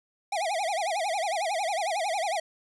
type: tone with vibrato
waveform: square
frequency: 730 Hz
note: F#5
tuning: 24 cents flat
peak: -27 dBFS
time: 0.32-2.4 s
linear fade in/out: 5 ms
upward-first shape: sine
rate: 11 Hz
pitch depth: 240 cents each way
effects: resampled to 24000 Hz + 10-bit